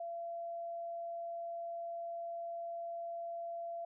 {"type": "tone", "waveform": "sine", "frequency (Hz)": 680, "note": "F5", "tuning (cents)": -46, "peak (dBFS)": -39, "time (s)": [0, 3.85], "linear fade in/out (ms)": 5, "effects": []}